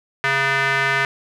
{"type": "tone with band-pass filter", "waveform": "square", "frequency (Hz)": 136.8, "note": "C#3", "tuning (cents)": -23, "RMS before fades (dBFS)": -19, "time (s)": [0.24, 1.05], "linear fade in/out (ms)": 0, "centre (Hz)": 1800, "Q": 2.6, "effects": []}